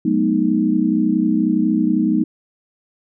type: chord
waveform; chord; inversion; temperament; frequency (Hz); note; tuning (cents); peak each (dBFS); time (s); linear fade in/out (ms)
sine; B dominant seventh; second; equal with one note detuned; 185 / 214.6 / 246.9 / 311.1; F#3 / A3 / B3 / D#4; 0 / -43 / 0 / 0; -22 / -19 / -20 / -18; 0.05-2.24; 5
effects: none